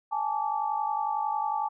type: tone cluster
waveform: sine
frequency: 827 / 878 / 1157 Hz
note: G#5 / A5 / D6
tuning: -8 / -4 / -26 cents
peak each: -30 / -29 / -35 dBFS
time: 0.11-1.69 s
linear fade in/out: 20 ms
effects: none